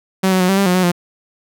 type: tone with pitch steps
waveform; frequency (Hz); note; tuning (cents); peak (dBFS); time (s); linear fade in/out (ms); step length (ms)
sawtooth; 189.7 / 186.4 / 181.9 / 193.8 / 197.9 / 179.9 / 184.3 / 175.3; F#3 / F#3 / F#3 / G3 / G3 / F#3 / F#3 / F3; +43 / +13 / -29 / -20 / +17 / -48 / -7 / +7; -8; 0.23-0.918; 10; 86
effects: none